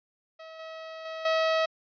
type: tone with level steps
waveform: sawtooth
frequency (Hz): 643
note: E5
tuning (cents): -43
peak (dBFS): -39 / -35 / -31 / -19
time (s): 0.39-1.66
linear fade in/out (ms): 10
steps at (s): 0.59 / 1.05 / 1.25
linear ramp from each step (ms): 5
effects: resampled to 11025 Hz

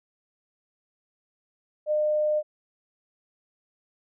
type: tone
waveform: sine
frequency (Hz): 606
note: D#5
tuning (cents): -46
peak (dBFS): -21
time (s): 1.86-2.43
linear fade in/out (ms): 50
effects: none

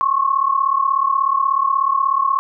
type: tone pair together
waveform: sine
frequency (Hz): 1072.2 / 1108.7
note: C6 / C#6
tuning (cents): +42 / 0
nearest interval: minor second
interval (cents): 58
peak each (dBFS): -17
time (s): 0.01-2.39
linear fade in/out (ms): 0
effects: none

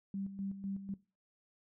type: tone with tremolo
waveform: sine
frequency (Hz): 196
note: G3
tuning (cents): 0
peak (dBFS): -36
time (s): 0.14-0.94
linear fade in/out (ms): 2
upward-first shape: square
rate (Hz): 4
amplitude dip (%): 65
effects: noise-tail reverb RT60 0.3 s tail -19 dB re dry

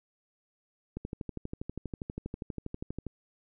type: click train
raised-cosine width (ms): 3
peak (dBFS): -23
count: 27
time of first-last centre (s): 0.97-3.067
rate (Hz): 12.4
effects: none

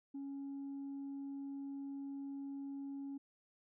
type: tone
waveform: sine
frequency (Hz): 277.2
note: C#4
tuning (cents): 0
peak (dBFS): -40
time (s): 0.14-3.18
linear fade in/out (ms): 10
effects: tanh soft clip ceiling -40 dBFS

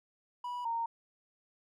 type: tone pair in turn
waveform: triangle / sine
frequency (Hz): 978 / 923.1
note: B5 / A#5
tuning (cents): -17 / -17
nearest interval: minor second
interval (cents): 100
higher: first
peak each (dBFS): -34 / -31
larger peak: second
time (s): 0.44-0.65 / 0.65-0.86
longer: neither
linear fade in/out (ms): 5
effects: none

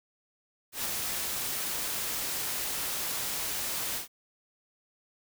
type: noise with ADSR envelope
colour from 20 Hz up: white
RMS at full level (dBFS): -31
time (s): 0.72-4.08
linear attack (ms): 120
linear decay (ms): 19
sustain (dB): -2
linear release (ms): 120
effects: none

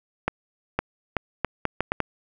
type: accelerating click train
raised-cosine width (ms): 0.5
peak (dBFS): -7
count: 8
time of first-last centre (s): 0.28-2.003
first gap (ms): 510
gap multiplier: 0.74
effects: none

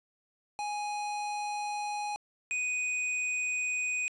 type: tone pair in turn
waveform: square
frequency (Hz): 830.6 / 2489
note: G#5 / D#7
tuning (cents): 0 / 0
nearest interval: octave + perfect fifth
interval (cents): 1900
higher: second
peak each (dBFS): -33 / -30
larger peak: second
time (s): 0.59-2.16 / 2.51-4.08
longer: neither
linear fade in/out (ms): 0
effects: resampled to 22050 Hz + 10-bit

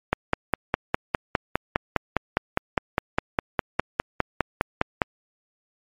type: click train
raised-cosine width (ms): 0.5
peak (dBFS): -4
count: 25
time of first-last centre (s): 0.13-5.018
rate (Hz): 4.91
effects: MP3 64 kbps

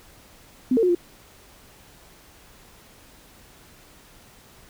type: tone with pitch steps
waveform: sine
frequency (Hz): 255.2 / 453.8 / 362.4 / 348.9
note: C4 / A#4 / F#4 / F4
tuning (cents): -43 / -47 / -36 / -2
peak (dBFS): -16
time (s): 0.71-0.95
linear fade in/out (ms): 5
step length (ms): 60
effects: pink hiss -51 dBFS RMS until 4.69 s

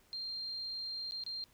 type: tone with dropouts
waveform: sine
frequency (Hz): 4186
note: C8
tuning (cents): 0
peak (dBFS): -38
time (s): 0.13-1.44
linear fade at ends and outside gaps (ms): 0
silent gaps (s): 1.11-1.121 / 1.237-1.264
effects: pink hiss -67 dBFS RMS until 1.53 s

